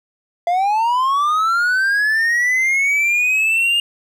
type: linear sweep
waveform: triangle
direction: up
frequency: 678 to 2837 Hz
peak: -12 dBFS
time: 0.47-3.8 s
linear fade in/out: 2 ms
effects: none